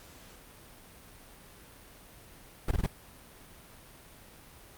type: noise bursts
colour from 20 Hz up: brown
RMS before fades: -26 dBFS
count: 4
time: 2.68-2.864 s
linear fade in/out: 5 ms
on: 31 ms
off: 20 ms
effects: pink hiss -53 dBFS RMS until 4.77 s + Opus 48 kbps